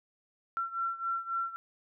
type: beating tone pair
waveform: sine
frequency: 1355 / 1358.7 Hz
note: E6 / F6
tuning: +47 / -48 cents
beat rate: 3.7 Hz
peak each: -33 / -36 dBFS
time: 0.57-1.56 s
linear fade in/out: 0 ms
effects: none